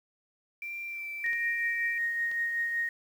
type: tone with vibrato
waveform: sine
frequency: 2349 Hz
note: D7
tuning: in tune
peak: -35 dBFS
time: 0.62-1.98 s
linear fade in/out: 2 ms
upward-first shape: sine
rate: 1.5 Hz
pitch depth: 13 cents each way
type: tone with tremolo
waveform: sine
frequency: 1864.7 Hz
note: A#6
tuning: in tune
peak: -26 dBFS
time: 1.24-2.89 s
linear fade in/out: 2 ms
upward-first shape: triangle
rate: 5.3 Hz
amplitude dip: 40%
type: clicks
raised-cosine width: 0.2 ms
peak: -30 dBFS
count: 3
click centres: 1.263 / 1.332 / 2.315 s
effects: 9-bit